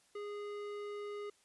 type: tone with low-pass filter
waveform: square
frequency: 412.5 Hz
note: G#4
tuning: 12 cents flat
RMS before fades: -43 dBFS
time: 0.15-1.3 s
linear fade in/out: 5 ms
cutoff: 3000 Hz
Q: 0.61
effects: white hiss -70 dBFS RMS until 1.44 s + resampled to 24000 Hz